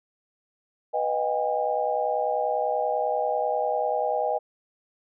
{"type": "chord", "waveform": "sine", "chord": "G# minor seventh", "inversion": "first", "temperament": "equal with one note detuned", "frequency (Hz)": [493.9, 622.3, 740, 810.2], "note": ["B4", "D#5", "F#5", "G#5"], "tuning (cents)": [0, 0, 0, -43], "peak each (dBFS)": [-29, -27, -32, -27], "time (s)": [0.93, 4.39], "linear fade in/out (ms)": 20, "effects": []}